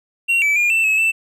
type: tone with pitch steps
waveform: triangle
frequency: 2743 / 2306 / 2418 / 2670 / 2579 / 2659 Hz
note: F7 / D7 / D7 / E7 / E7 / E7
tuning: -32 / -32 / +50 / +22 / -39 / +14 cents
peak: -12 dBFS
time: 0.28-1.12 s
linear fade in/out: 20 ms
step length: 140 ms
effects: none